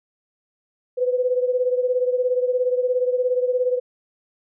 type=beating tone pair; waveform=sine; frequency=497.7 / 514.7 Hz; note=B4 / C5; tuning=+13 / -29 cents; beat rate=17 Hz; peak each=-19 / -24 dBFS; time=0.97-3.8 s; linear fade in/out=20 ms; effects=none